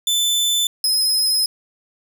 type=tone pair in turn; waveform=sawtooth; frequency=3520 / 5104 Hz; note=A7 / D#8; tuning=0 / +43 cents; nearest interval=tritone; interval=643 cents; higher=second; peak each=-13 dBFS; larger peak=neither; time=0.07-0.67 / 0.84-1.46 s; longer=second; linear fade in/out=2 ms; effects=none